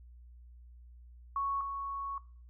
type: tone pair in turn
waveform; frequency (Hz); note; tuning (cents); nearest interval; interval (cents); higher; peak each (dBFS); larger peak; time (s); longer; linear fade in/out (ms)
sine; 1108.7 / 1108.7; C#6 / C#6; 0 / 0; unison; 0; neither; -30 / -35; first; 1.36-1.61 / 1.61-2.18; second; 2
effects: noise-tail reverb RT60 0.5 s tail -21 dB re dry + added 60 Hz sine -51 dBFS peak until 2.49 s